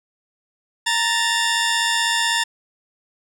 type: tone pair together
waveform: 15% pulse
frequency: 928 / 1760 Hz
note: A#5 / A6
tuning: -8 / 0 cents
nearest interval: major seventh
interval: 1108 cents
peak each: -14 dBFS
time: 0.86-2.44 s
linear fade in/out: 10 ms
effects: low-pass 11000 Hz 12 dB/octave